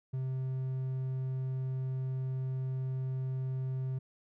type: tone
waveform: triangle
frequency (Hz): 130.81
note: C3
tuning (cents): 0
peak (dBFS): -30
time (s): 0.13-3.99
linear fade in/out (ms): 10
effects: none